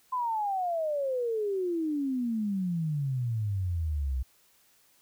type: exponential sweep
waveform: sine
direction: down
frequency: 1031 to 61.74 Hz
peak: -27 dBFS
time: 0.12-4.23 s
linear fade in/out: 10 ms
effects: white hiss -64 dBFS RMS until 5.01 s